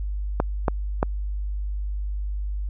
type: clicks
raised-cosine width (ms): 1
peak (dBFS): -6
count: 3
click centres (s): 0.401 / 0.682 / 1.029
effects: added 50 Hz sine -25 dBFS peak until 2.69 s